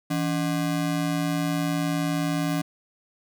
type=ring-modulated tone; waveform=square; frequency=224.9 Hz; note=A3; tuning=38 cents sharp; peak=-21 dBFS; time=0.1-2.62 s; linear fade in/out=10 ms; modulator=59.8 Hz; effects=none